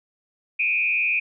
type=tone with frequency modulation; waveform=sine; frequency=2457 Hz; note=D#7; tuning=22 cents flat; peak=-19 dBFS; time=0.59-1.2 s; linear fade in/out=10 ms; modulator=126 Hz; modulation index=0.93; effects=none